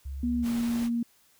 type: tone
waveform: sine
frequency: 68.3 Hz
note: C#2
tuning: 25 cents flat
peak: -33 dBFS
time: 0.05-0.45 s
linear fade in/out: 10 ms
type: tone with pitch glide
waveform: sine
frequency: 241.8 to 235.1 Hz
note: B3 to A#3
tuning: -36 to +15 cents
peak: -25 dBFS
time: 0.23-1.03 s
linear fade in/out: 5 ms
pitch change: -49 cents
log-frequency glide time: 0.37-0.46 s
type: noise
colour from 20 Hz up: pink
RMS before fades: -41 dBFS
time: 0.42-0.9 s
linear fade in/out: 50 ms
effects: white hiss -63 dBFS RMS until 1.39 s